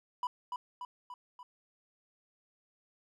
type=tone with echo; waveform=triangle; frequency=987.8 Hz; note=B5; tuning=in tune; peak=-29 dBFS; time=0.23-0.27 s; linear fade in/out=2 ms; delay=290 ms; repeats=4; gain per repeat=-4 dB; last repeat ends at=1.43 s; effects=none